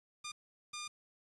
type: tone bursts at uneven times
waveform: 10% pulse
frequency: 1207 Hz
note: D6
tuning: 47 cents sharp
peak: -33 dBFS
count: 2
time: 0.24-0.32 / 0.73-0.88 s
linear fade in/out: 10 ms
effects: resampled to 24000 Hz + 10-bit